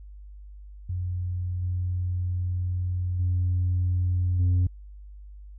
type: tone with level steps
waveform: sine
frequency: 90.1 Hz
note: F#2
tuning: 45 cents flat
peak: -26 / -24 / -20 / -16 dBFS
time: 0.89-4.67 s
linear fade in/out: 5 ms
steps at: 1.62 / 3.19 / 4.39 s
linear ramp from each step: 10 ms
effects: tanh soft clip ceiling -18 dBFS + added 50 Hz sine -41 dBFS peak until 5.58 s